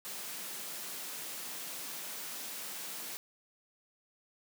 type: high-pass noise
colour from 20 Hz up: white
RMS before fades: -42 dBFS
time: 0.05-3.17 s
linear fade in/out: 0 ms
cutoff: 150 Hz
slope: 48 dB/octave
effects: none